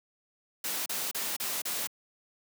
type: noise bursts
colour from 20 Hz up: white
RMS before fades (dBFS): -33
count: 5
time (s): 0.64-1.872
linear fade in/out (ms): 5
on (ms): 220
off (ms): 33
effects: high-pass 200 Hz 12 dB/octave